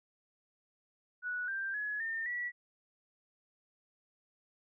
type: tone with pitch steps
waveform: sine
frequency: 1472 / 1577.7 / 1690.9 / 1812.2 / 1942.3 Hz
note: F#6 / G6 / G#6 / A#6 / B6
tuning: -9 / +11 / +31 / -49 / -29 cents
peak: -34 dBFS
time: 1.22-2.52 s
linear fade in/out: 50 ms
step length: 260 ms
effects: none